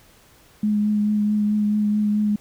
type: tone with vibrato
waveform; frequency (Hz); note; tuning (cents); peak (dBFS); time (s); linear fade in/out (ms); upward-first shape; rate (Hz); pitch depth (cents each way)
sine; 209.7; G#3; +17; -17; 0.63-2.36; 5; triangle; 4.6; 19
effects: pink hiss -53 dBFS RMS until 2.4 s